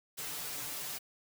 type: noise with comb filter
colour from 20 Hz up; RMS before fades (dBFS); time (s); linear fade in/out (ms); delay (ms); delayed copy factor
white; -40; 0.17-0.99; 20; 6.8; +1
effects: none